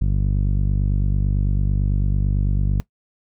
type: tone with low-pass filter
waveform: sawtooth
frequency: 49 Hz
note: G1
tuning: in tune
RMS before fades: -19 dBFS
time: 0.01-2.8 s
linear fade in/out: 0 ms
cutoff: 160 Hz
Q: 1.2
effects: noise-tail reverb RT60 0.1 s tail -20 dB re dry